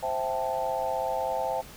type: chord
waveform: sine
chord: A minor seventh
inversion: first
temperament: equal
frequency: 523.3 / 659.3 / 784 / 880 Hz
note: C5 / E5 / G5 / A5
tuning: 0 / 0 / 0 / 0 cents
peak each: -32 dBFS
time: 0.02-1.62 s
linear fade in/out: 20 ms
effects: pink hiss -47 dBFS RMS until 1.76 s